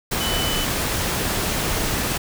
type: tone in noise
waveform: sine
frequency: 3000 Hz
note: F#7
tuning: 23 cents sharp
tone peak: -26 dBFS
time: 0.2-0.65 s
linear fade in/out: 10 ms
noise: pink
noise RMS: -23 dBFS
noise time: 0.11-2.18 s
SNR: -6 dB
effects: none